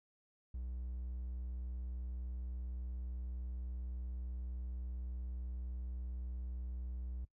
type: tone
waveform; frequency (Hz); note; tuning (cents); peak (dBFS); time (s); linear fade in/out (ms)
triangle; 61.74; B1; 0; -38; 0.54-7.25; 5
effects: noise-tail reverb RT60 0.1 s tail -19 dB re dry